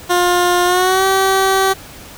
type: tone with pitch glide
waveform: 15% pulse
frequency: 354.8 to 384.7 Hz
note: F4 to G4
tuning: +27 to -33 cents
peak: -5 dBFS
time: 0.09-1.74 s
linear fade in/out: 20 ms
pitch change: +140 cents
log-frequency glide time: 0.65-1.05 s
effects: pink hiss -36 dBFS RMS until 2.17 s